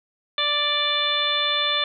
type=harmonic tone; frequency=587.3 Hz; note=D5; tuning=in tune; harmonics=1 / 2 / 3 / 4 / 5 / 6 / 7; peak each=-31 / -28 / -30 / -30 / -30 / -22 / -34 dBFS; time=0.38-1.84 s; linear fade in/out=2 ms; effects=none